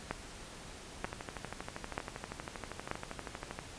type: two click trains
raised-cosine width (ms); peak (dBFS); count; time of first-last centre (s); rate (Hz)
0.5; -24 / -18; 33 / 4; 1.05-3.59 / 0.11-2.914; 12.6 / 1.07
effects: pink hiss -49 dBFS RMS until 3.78 s + resampled to 22050 Hz